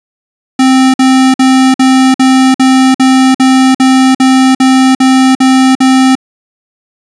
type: tone bursts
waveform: square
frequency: 261.6 Hz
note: C4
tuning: in tune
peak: -4 dBFS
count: 14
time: 0.59-6.153 s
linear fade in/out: 5 ms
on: 350 ms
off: 51 ms
effects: resampled to 22050 Hz + 7-bit